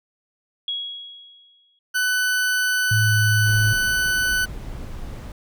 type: tone with exponential decay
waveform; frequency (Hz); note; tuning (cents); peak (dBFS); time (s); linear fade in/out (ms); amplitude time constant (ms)
sine; 3322; G#7; 0; -22; 0.68-1.79; 2; 240
type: tone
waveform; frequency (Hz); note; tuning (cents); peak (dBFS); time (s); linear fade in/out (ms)
40% pulse; 1500; F#6; +23; -18; 1.94-4.46; 20
type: tone with pitch glide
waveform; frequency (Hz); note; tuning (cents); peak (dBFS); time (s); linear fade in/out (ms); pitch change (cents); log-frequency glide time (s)
sine; 110 to 108.55; A2 to A2; 0 to -23; -17; 2.91-3.73; 5; -23; 3.02-3.15
type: noise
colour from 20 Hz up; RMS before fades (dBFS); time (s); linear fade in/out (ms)
brown; -33; 3.46-5.32; 2
effects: none